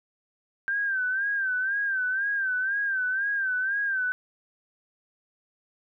sine tone with vibrato, 1568 Hz, G6, in tune, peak -24 dBFS, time 0.68-4.12 s, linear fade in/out 0 ms, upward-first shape sine, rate 2 Hz, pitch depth 88 cents each way, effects none

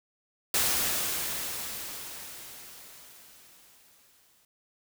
white noise with exponential decay, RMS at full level -25 dBFS, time 0.54-4.45 s, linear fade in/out 2 ms, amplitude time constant 850 ms, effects none

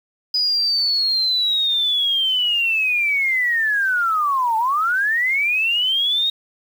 sine linear two-way sweep, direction down then up, 4978 to 868 to 3764 Hz, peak -16 dBFS, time 0.34-6.3 s, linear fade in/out 5 ms, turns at 4.57 s, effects 7-bit

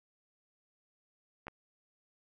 clicks, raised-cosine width 0.5 ms, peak -28 dBFS, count 2, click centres 1.469 / 1.482 s, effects none

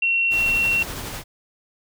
sine tone, 2728 Hz, F7, 41 cents flat, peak -17 dBFS, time 0.02-0.83 s, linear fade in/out 5 ms
pink noise with tremolo, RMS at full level -30 dBFS, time 0.3-1.24 s, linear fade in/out 50 ms, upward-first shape triangle, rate 12 Hz, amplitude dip 35%
effects none

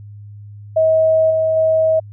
sine tone with level steps, 638 Hz, D#5, 43 cents sharp, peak -10 / -13 / -11 dBFS, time 0.76-2 s, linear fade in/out 10 ms, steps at 1.3 / 1.56 s, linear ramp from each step 10 ms, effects added 103 Hz sine -33 dBFS peak until 2.12 s

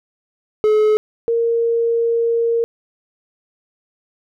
triangle / sine tone pair in turn, 428 / 463.9 Hz, A4 / A#4, -48 / -8 cents, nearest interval minor second, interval 140 cents, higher second, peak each -9 / -14 dBFS, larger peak first, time 0.64-0.97 / 1.28-2.64 s, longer second, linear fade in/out 0 ms, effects none

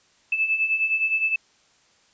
sine beating tone pair, 2617 / 2626.7 Hz, E7 / E7, -13 / -7 cents, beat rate 9.7 Hz, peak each -27 / -21 dBFS, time 0.32-1.36 s, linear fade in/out 5 ms, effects white hiss -60 dBFS RMS until 2.13 s + resampled to 16000 Hz

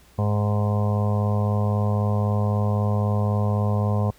harmonic tone, 103.83 Hz, G#2, in tune, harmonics 1 / 2 / 4 / 5 / 6 / 7 / 8 / 9 / 10, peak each -20 / -27 / -34 / -32 / -35 / -35 / -40 / -38 / -36 dBFS, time 0.18-4.11 s, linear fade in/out 10 ms, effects added 60 Hz sine -55 dBFS peak until 4.18 s + pink hiss -55 dBFS RMS until 4.18 s

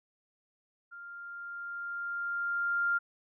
sine tone with level ramp, 1396.9 Hz, F6, in tune, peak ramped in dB -44 to -25 dBFS, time 0.91-2.99 s, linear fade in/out 20 ms, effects none

